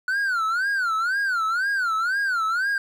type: tone with vibrato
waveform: triangle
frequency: 1458 Hz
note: F#6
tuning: 26 cents flat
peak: -19 dBFS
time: 0.08-2.78 s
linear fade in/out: 2 ms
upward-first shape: sine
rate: 2 Hz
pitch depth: 200 cents each way
effects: 10-bit